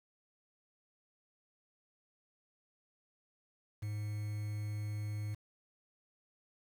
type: tone with quantisation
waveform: triangle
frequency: 105 Hz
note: G#2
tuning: 19 cents sharp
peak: -34 dBFS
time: 3.82-5.35 s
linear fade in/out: 10 ms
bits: 9
effects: none